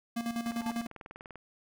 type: tone with tremolo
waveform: square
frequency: 233.1 Hz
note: A#3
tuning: in tune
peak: -31 dBFS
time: 0.16-0.87 s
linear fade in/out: 10 ms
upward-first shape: square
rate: 10 Hz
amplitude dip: 65%
type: click train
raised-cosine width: 0.5 ms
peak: -30 dBFS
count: 19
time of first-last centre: 0.47-1.357 s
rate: 20.3 Hz
type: tone with exponential growth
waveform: triangle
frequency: 880 Hz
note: A5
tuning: in tune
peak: -32 dBFS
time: 0.5-0.7 s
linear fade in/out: 0 ms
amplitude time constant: 43 ms
effects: none